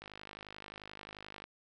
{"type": "click train", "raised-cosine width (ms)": 0.3, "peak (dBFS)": -30, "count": 74, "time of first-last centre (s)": [0.02, 1.44], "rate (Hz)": 51.4, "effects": []}